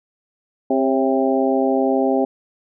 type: harmonic tone with a mistuned harmonic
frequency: 132.4 Hz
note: C3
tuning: 21 cents sharp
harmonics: 2 / 3 / 4 / 5 / 6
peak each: -19 / -21 / -22 / -23 / -24 dBFS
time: 0.7-2.25 s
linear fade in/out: 5 ms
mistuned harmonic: 4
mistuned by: +46 cents
effects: none